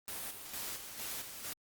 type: noise with tremolo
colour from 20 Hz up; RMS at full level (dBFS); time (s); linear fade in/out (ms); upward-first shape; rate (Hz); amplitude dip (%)
white; -41; 0.08-1.53; 0; square; 2.2; 50
effects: Opus 32 kbps